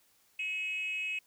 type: tone with frequency modulation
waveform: sine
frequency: 2548 Hz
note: D#7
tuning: 41 cents sharp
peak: -31 dBFS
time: 0.39-1.19 s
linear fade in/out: 5 ms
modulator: 355 Hz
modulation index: 0.47
effects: tanh soft clip ceiling -29 dBFS + white hiss -68 dBFS RMS until 1.26 s